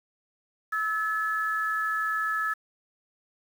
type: tone pair together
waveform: sine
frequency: 1303 / 1716.2 Hz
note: E6 / A6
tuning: -20 / -44 cents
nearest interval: perfect fourth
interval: 476 cents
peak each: -28 dBFS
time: 0.72-2.54 s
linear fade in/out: 10 ms
effects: 8-bit